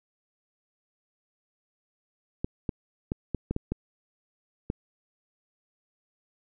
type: clicks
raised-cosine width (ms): 3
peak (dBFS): -15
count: 8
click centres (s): 2.445 / 2.692 / 3.119 / 3.347 / 3.51 / 3.564 / 3.72 / 4.701
effects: none